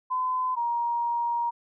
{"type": "tone pair in turn", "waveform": "sine", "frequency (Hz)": [1018, 943.7], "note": ["C6", "A#5"], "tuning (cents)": [-48, 21], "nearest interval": "minor second", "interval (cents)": 131, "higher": "first", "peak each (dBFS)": -24, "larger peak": "neither", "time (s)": [[0.1, 0.56], [0.56, 1.51]], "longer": "second", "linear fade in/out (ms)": 20, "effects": []}